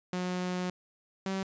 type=tone pair in turn; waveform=sawtooth; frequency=181.2 / 191.97 Hz; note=F#3 / G3; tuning=-36 / -36 cents; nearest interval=minor second; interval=100 cents; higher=second; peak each=-27 dBFS; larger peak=neither; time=0.13-0.7 / 1.26-1.43 s; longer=first; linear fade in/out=2 ms; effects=resampled to 16000 Hz